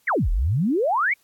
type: exponential two-way sweep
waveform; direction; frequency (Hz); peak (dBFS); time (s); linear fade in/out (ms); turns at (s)
sine; down then up; 2349 to 35.94 to 2349; -18; 0.07-1.14; 10; 0.3
effects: white hiss -63 dBFS RMS until 1.23 s + AAC 64 kbps